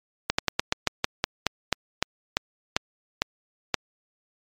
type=slowing click train; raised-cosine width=0.2 ms; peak=-3 dBFS; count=15; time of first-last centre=0.3-3.743 s; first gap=85 ms; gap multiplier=1.15; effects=MP3 96 kbps